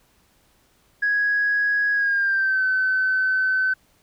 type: tone with pitch glide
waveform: sine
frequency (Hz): 1661.2 to 1523.3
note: G#6 to F#6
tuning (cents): 0 to +50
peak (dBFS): -17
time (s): 1.02-3.74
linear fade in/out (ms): 10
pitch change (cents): -150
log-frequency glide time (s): 1.93-2.64
effects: tanh soft clip ceiling -13 dBFS + pink hiss -61 dBFS RMS until 4.02 s